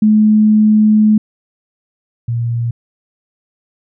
sine tone pair in turn, 214 / 117.7 Hz, A3 / A#2, -48 / +17 cents, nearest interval minor seventh, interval 1035 cents, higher first, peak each -6 / -14 dBFS, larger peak first, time 0.02-1.18 / 2.28-2.71 s, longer first, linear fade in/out 5 ms, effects none

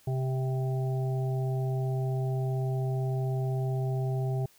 harmonic tone, 130.81 Hz, C3, in tune, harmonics 1 / 3 / 5 / 6, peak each -27 / -37 / -41 / -43 dBFS, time 0.07-4.46 s, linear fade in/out 5 ms, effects white hiss -61 dBFS RMS until 4.58 s

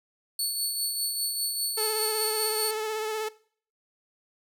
20% pulse tone with tremolo, 4435 Hz, C#8, in tune, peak -19 dBFS, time 0.39-2.71 s, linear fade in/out 2 ms, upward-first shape triangle, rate 5 Hz, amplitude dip 45%
sawtooth tone with vibrato, 434.2 Hz, A4, 23 cents flat, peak -25 dBFS, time 1.77-3.29 s, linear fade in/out 10 ms, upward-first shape sine, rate 16 Hz, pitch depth 29 cents each way
effects noise-tail reverb RT60 0.5 s tail -19 dB re dry

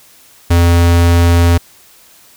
square tone, 85.7 Hz, F2, 32 cents flat, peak -7 dBFS, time 0.5-1.58 s, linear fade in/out 10 ms, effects white hiss -44 dBFS RMS until 2.36 s

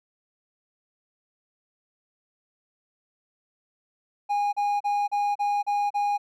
triangle tone bursts, 819 Hz, G#5, 24 cents flat, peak -20 dBFS, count 7, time 4.29-6.18 s, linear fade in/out 20 ms, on 240 ms, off 35 ms, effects none

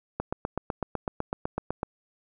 click train, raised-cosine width 1 ms, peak -14 dBFS, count 14, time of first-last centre 0.2-1.831 s, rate 7.97 Hz, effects none

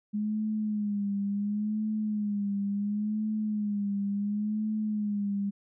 sine tone with vibrato, 207.7 Hz, G#3, in tune, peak -27 dBFS, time 0.13-5.51 s, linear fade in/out 20 ms, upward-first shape sine, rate 0.71 Hz, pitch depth 65 cents each way, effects none

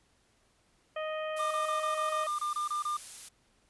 harmonic tone, 622.3 Hz, D#5, in tune, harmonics 1 / 2 / 3 / 4 / 5, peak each -34 / -40 / -44 / -46 / -48 dBFS, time 0.96-2.27 s, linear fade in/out 5 ms
blue noise, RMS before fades -43 dBFS, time 1.36-3.29 s, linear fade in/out 10 ms
triangle tone bursts, 1200 Hz, D6, 37 cents sharp, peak -28 dBFS, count 11, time 1.39-2.97 s, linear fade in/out 5 ms, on 120 ms, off 26 ms
effects pink hiss -69 dBFS RMS until 3.69 s + resampled to 24000 Hz

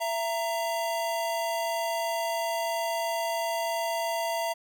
square tone pair together, 669 / 928 Hz, E5 / A#5, +25 / -8 cents, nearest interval tritone, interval 567 cents, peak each -30 / -32 dBFS, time 0-4.54 s, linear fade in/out 20 ms, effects none

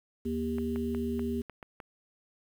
harmonic tone, 79.2 Hz, D#2, 31 cents sharp, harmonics 1 / 3 / 5, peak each -38 / -31 / -35 dBFS, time 0.25-1.42 s, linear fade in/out 10 ms
clicks, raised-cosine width 0.5 ms, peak -28 dBFS, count 7, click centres 0.584 / 0.76 / 0.948 / 1.194 / 1.497 / 1.628 / 1.802 s
effects 9-bit

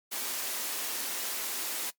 white high-pass noise, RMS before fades -34 dBFS, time 0.11-1.91 s, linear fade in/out 20 ms, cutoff 240 Hz, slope 24 dB/octave, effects noise-tail reverb RT60 0.1 s tail -19 dB re dry + MP3 96 kbps

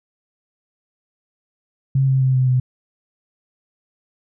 sine tone with pitch steps, 134.8 / 132.87 / 130.96 / 129.08 / 127.23 Hz, C#3 / C3 / C3 / C3 / C3, -48 / +27 / +2 / -23 / -48 cents, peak -13 dBFS, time 1.95-2.6 s, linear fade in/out 5 ms, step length 130 ms, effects none

